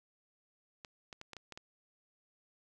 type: clicks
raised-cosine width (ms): 0.2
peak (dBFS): -29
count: 7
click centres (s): 0.848 / 1.128 / 1.214 / 1.333 / 1.367 / 1.523 / 1.575
effects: none